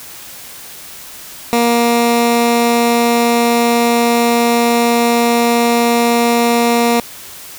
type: tone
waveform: 15% pulse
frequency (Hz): 235.8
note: A#3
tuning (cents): +20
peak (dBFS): -4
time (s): 1.53-7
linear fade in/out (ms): 0
effects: white hiss -33 dBFS RMS until 7.58 s